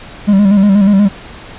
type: tone with vibrato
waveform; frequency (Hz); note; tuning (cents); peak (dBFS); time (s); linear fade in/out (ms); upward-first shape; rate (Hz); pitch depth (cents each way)
triangle; 200; G3; +35; -3; 0.27-1.09; 20; square; 8.3; 56
effects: pink hiss -32 dBFS RMS until 1.58 s + resampled to 8000 Hz